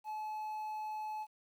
triangle tone with quantisation, 859 Hz, A5, 42 cents flat, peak -36 dBFS, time 0.04-1.27 s, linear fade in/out 50 ms, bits 11, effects none

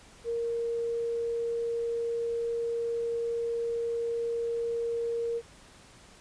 sine tone, 466.2 Hz, A#4, in tune, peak -28 dBFS, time 0.24-5.42 s, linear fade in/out 50 ms, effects pink hiss -54 dBFS RMS until 6.2 s + resampled to 22050 Hz

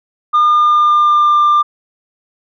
sine tone with pitch glide, 1211 to 1191.6 Hz, D#6 to D6, -47 to +25 cents, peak -5 dBFS, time 0.33-1.63 s, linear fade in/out 20 ms, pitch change -28 cents, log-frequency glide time 0.44-1.44 s, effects tanh soft clip ceiling -6 dBFS

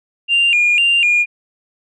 sine tone with vibrato, 2600 Hz, E7, 24 cents flat, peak -9 dBFS, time 0.28-1.26 s, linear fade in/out 50 ms, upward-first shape square, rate 2 Hz, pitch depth 120 cents each way, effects tanh soft clip ceiling -7 dBFS

